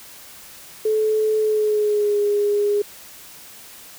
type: tone with pitch glide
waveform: sine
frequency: 432.8 to 411.6 Hz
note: A4 to G#4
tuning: -29 to -16 cents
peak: -16 dBFS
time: 0.85-2.82 s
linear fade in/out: 5 ms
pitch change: -87 cents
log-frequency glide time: 1.38-2.19 s
effects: white hiss -42 dBFS RMS until 3.98 s